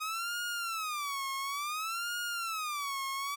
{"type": "tone with vibrato", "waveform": "sawtooth", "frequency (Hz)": 1244.5, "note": "D#6", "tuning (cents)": 0, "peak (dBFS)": -30, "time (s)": [0, 3.36], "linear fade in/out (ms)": 20, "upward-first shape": "sine", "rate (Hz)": 0.57, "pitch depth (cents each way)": 240, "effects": []}